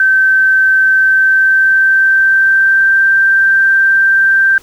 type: tone with pitch glide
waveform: sine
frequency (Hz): 1546 to 1570.3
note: G6 to G6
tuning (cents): -24 to +3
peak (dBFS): -6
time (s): 0-4.58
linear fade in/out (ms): 2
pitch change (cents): +27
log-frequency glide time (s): 0.94-3.03
effects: pink hiss -42 dBFS RMS until 4.62 s